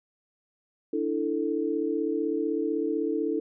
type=chord; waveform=sine; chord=D suspended second; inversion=none; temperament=equal with one note detuned; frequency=293.7 / 329.6 / 441.8 Hz; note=D4 / E4 / A4; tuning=0 / 0 / +7 cents; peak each=-30 / -29 / -29 dBFS; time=0.93-3.4 s; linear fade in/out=5 ms; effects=none